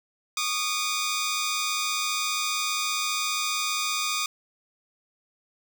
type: tone pair together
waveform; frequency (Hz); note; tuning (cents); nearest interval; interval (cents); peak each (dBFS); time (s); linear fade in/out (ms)
10% pulse; 1131 / 1226; C#6 / D#6; +34 / -26; minor second; 140; -24 / -18; 0.37-4.26; 2
effects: none